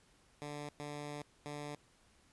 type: tone bursts at uneven times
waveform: 10% pulse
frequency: 146.83 Hz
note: D3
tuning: in tune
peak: -34 dBFS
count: 3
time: 0.42-0.69 / 0.8-1.22 / 1.46-1.75 s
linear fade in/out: 0 ms
effects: pink hiss -68 dBFS RMS until 2.32 s + resampled to 24000 Hz